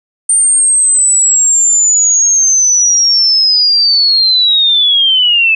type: linear sweep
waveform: sine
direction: down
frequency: 8900 to 2592 Hz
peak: -6 dBFS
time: 0.29-5.55 s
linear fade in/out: 5 ms
effects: none